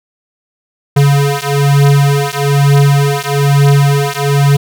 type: beating tone pair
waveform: square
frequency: 140.8 / 141.9 Hz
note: C#3 / C#3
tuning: +27 / +41 cents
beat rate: 1.1 Hz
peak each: -11 dBFS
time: 0.96-4.57 s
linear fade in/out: 10 ms
effects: none